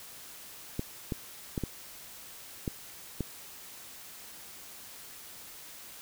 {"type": "clicks", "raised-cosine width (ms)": 3, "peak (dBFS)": -18, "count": 6, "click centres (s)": [0.794, 1.122, 1.578, 1.637, 2.678, 3.207], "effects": ["white hiss -48 dBFS RMS until 6.01 s"]}